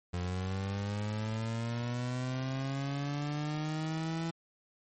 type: linear sweep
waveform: 30% pulse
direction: up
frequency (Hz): 87.8 to 166.1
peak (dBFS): -30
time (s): 0.13-4.31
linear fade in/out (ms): 10
effects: MP3 32 kbps